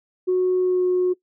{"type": "tone with pitch glide", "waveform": "sine", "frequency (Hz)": [367.1, 363.5], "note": ["F#4", "F#4"], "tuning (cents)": [-14, -31], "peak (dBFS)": -15, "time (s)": [0.27, 1.14], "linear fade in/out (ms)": 20, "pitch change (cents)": -17, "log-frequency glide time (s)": [0.6, 0.84], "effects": ["noise-tail reverb RT60 0.1 s tail -19 dB re dry", "tanh soft clip ceiling -13 dBFS"]}